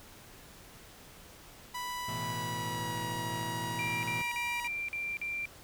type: tone with pitch glide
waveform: sawtooth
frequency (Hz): 987.8 to 957.5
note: B5 to A#5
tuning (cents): 0 to +46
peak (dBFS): -32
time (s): 1.74-4.68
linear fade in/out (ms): 10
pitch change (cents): -54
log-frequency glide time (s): 2.15-3.07
type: chord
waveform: sawtooth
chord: A suspended second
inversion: none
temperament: equal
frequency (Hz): 110 / 123.47 / 164.81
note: A2 / B2 / E3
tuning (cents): 0 / 0 / 0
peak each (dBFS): -38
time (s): 2.08-4.22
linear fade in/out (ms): 5
type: tone bursts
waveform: sine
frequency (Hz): 2364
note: D7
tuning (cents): +11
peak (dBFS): -33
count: 6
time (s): 3.79-5.455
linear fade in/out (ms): 0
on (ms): 240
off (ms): 45
effects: pink hiss -53 dBFS RMS until 5.63 s